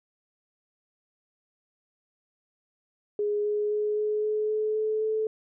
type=tone with pitch steps; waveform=sine; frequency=415.3 / 418.2 / 421.1 / 424 / 427 / 429.9 / 432.9 / 435.9 Hz; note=G#4 / G#4 / G#4 / G#4 / G#4 / A4 / A4 / A4; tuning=0 / +12 / +24 / +36 / +48 / -40 / -28 / -16 cents; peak=-24 dBFS; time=3.19-5.27 s; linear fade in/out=2 ms; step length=260 ms; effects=none